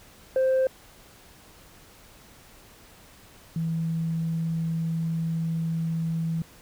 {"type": "tone pair in turn", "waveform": "sine", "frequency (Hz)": [523.3, 163.69], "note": ["C5", "E3"], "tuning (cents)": [0, -12], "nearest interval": "octave + minor sixth", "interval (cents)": 2012, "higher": "first", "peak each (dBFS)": [-17, -24], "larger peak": "first", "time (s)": [[0.36, 0.67], [3.56, 6.42]], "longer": "second", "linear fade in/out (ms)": 2, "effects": ["tanh soft clip ceiling -18 dBFS", "pink hiss -52 dBFS RMS until 6.61 s"]}